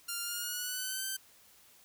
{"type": "tone with pitch glide", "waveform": "5% pulse", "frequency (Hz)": [1396.9, 1550], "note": ["F6", "G6"], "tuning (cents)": [0, -20], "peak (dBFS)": -24, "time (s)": [0.08, 1.17], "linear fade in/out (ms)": 10, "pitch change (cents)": 180, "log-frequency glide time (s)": [0.22, 1.05], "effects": ["white hiss -61 dBFS RMS until 1.84 s"]}